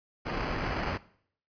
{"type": "noise with sample-and-hold", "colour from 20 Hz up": "pink", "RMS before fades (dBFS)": -32, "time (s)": [0.25, 0.98], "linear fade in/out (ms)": 20, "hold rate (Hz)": 3675, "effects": ["noise-tail reverb RT60 0.6 s tail -19 dB re dry", "resampled to 11025 Hz"]}